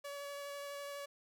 sawtooth tone with vibrato, 568 Hz, C#5, 42 cents sharp, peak -39 dBFS, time 0.04-1.06 s, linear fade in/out 10 ms, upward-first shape square, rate 12 Hz, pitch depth 8 cents each way, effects none

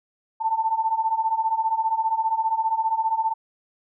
sine beating tone pair, 880 / 895 Hz, A5 / A5, 0 / +29 cents, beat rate 15 Hz, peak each -25 / -22 dBFS, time 0.4-3.34 s, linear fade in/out 20 ms, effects none

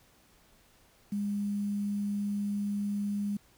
sine tone with quantisation, 203.7 Hz, G#3, 33 cents flat, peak -29 dBFS, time 1.12-3.37 s, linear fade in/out 5 ms, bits 9, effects pink hiss -63 dBFS RMS until 3.57 s

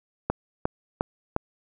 click train, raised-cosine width 1 ms, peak -9 dBFS, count 4, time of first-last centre 0.3-1.364 s, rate 2.82 Hz, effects none

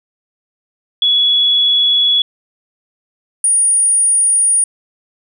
sine tone pair in turn, 3382 / 9566 Hz, G#7 / D9, +31 / +31 cents, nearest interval octave + tritone, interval 1800 cents, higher second, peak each -9 dBFS, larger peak neither, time 1.02-2.22 / 3.44-4.64 s, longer neither, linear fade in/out 2 ms, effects none

